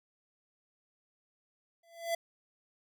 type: tone with exponential growth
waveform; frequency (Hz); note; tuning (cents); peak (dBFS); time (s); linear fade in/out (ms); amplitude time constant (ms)
square; 673; E5; +36; -28; 1.83-2.15; 5; 69
effects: none